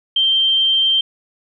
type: tone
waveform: sine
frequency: 3144 Hz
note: G7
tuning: 4 cents sharp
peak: -12 dBFS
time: 0.16-1.01 s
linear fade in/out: 5 ms
effects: none